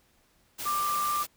sine tone in noise, 1184 Hz, D6, 14 cents sharp, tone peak -26 dBFS, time 0.65-1.24 s, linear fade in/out 20 ms, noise white, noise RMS -36 dBFS, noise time 0.58-1.27 s, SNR +7 dB, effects pink hiss -66 dBFS RMS until 1.36 s

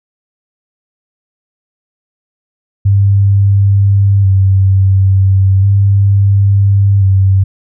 sine tone with vibrato, 97.8 Hz, G2, 4 cents flat, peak -5 dBFS, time 2.85-7.44 s, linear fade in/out 10 ms, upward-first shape square, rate 0.36 Hz, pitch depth 28 cents each way, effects none

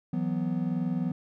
triangle chord, E suspended second, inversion none, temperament equal with one note detuned, 164.81 / 185 / 247.7 Hz, E3 / F#3 / B3, 0 / 0 / +5 cents, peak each -29 dBFS, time 0.13-1.12 s, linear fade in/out 5 ms, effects none

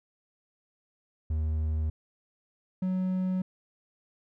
triangle tone pair in turn, 78 / 185.52 Hz, D#2 / F#3, +5 / +5 cents, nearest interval octave + minor third, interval 1500 cents, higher second, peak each -24 dBFS, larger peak neither, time 1.3-1.9 / 2.82-3.42 s, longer neither, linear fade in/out 5 ms, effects none

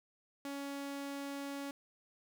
sawtooth tone, 280 Hz, C#4, 18 cents sharp, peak -36 dBFS, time 0.45-1.71 s, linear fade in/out 2 ms, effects none

